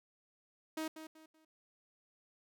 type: tone with echo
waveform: sawtooth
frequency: 315.6 Hz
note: D#4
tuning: 25 cents sharp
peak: -33 dBFS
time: 0.77-0.88 s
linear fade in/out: 5 ms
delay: 190 ms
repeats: 3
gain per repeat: -10 dB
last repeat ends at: 1.45 s
effects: none